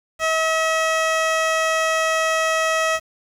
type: tone with low-pass filter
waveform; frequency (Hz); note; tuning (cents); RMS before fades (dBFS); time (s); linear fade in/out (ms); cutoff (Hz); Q
15% pulse; 642; E5; -46; -20; 0.19-3; 50; 8200; 0.74
effects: 7-bit